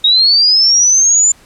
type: linear sweep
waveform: sine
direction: up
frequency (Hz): 3729 to 7160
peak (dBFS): -6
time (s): 0.04-1.32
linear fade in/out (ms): 5
effects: pink hiss -45 dBFS RMS until 1.45 s + low-pass 11000 Hz 12 dB/octave